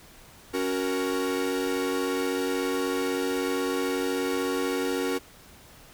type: chord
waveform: 45% pulse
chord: F# major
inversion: second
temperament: equal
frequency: 277.2 / 370 / 466.2 Hz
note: C#4 / F#4 / A#4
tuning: 0 / 0 / 0 cents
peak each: -30 dBFS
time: 0.53-5.19 s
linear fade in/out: 20 ms
effects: pink hiss -51 dBFS RMS until 5.93 s